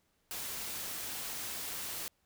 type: noise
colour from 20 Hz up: white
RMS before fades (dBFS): -40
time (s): 0.31-2.08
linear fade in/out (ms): 0
effects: pink hiss -75 dBFS RMS until 2.25 s